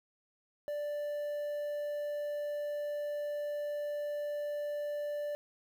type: tone with quantisation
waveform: triangle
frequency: 587.3 Hz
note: D5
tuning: in tune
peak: -32 dBFS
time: 0.68-5.35 s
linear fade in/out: 0 ms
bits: 10
effects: none